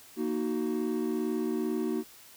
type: chord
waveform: triangle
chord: D# minor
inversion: second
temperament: just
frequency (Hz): 233.3 / 311.1 / 373.4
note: A#3 / D#4 / F#4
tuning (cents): +2 / 0 / +16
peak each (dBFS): -30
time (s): 0.16-2.04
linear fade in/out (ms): 50
effects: tanh soft clip ceiling -18 dBFS + white hiss -53 dBFS RMS until 2.36 s